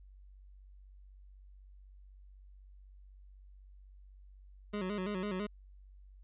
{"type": "tone with vibrato", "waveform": "25% pulse", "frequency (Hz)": 195.9, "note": "G3", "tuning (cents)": -1, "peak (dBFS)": -31, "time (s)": [4.73, 5.47], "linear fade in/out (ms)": 10, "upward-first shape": "square", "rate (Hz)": 6, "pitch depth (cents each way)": 100, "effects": ["added 48 Hz sine -53 dBFS peak until 6.23 s", "resampled to 8000 Hz"]}